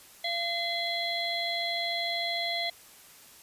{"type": "harmonic tone with a mistuned harmonic", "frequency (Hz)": 685, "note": "F5", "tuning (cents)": -34, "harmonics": [1, 3, 5, 6], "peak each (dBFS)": [-34, -34, -34, -34], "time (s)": [0.24, 2.7], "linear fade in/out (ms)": 5, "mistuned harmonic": 5, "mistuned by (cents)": -34, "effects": ["white hiss -53 dBFS RMS until 3.42 s", "resampled to 32000 Hz"]}